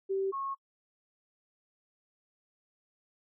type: tone pair in turn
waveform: sine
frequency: 387.4 / 1091.9 Hz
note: G4 / C#6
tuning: -20 / -26 cents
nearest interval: octave + tritone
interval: 1794 cents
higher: second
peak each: -28 / -33 dBFS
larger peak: first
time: 0.09-0.32 / 0.32-0.55 s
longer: neither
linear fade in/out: 20 ms
effects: noise-tail reverb RT60 0.1 s tail -24 dB re dry